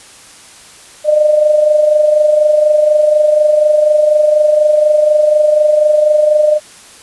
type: tone with amplitude modulation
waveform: sine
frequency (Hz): 605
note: D#5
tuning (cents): -49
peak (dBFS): -4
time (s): 1.04-6.6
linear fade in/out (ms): 50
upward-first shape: sine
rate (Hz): 24.1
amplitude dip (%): 55
effects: white hiss -38 dBFS RMS until 7.02 s + resampled to 24000 Hz